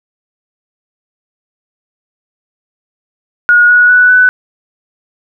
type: tone with pitch steps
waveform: sine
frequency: 1444 / 1462.5 / 1481.2 / 1500.1 Hz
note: F#6 / F#6 / F#6 / F#6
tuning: -43 / -21 / +1 / +23 cents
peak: -3 dBFS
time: 3.49-4.29 s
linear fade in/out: 0 ms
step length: 200 ms
effects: none